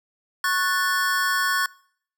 square chord, F# minor, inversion second, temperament equal with one note detuned, 1101.1 / 1480 / 1760 Hz, C#6 / F#6 / A6, -12 / 0 / 0 cents, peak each -26 / -25 / -26 dBFS, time 0.44-1.66 s, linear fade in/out 2 ms, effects noise-tail reverb RT60 0.6 s tail -24 dB re dry

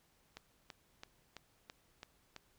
click train, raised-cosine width 0.2 ms, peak -30 dBFS, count 7, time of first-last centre 0.37-2.363 s, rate 3.01 Hz, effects pink hiss -72 dBFS RMS until 2.58 s

